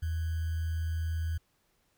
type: tone with sample-and-hold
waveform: sine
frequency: 81.3 Hz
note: E2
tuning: 23 cents flat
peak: -29 dBFS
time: 0.02-1.38 s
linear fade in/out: 10 ms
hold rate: 1575 Hz
effects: pink hiss -72 dBFS RMS until 1.97 s